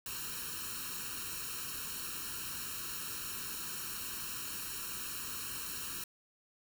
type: noise with comb filter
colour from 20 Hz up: white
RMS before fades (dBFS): -41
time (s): 0.06-6.04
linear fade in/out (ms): 2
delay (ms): 0.72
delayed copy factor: +1
effects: none